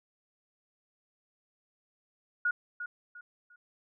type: tone with echo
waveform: sine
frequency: 1445 Hz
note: F#6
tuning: 41 cents flat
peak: -25 dBFS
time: 2.45-2.51 s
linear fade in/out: 5 ms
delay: 350 ms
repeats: 3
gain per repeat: -10 dB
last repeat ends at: 3.56 s
effects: none